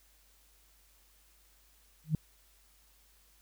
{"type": "tone with exponential growth", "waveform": "sine", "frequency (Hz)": 155.56, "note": "D#3", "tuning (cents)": 0, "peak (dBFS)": -21, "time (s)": [2.04, 2.15], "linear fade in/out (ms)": 2, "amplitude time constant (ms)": 22, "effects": ["added 50 Hz sine -66 dBFS peak until 3.41 s", "white hiss -66 dBFS RMS until 3.41 s"]}